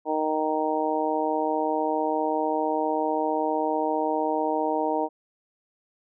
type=harmonic tone; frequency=155.4 Hz; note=D#3; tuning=2 cents flat; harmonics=2 / 3 / 4 / 5 / 6; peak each=-29 / -29 / -29 / -29 / -29 dBFS; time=0.05-5.09 s; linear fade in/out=50 ms; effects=none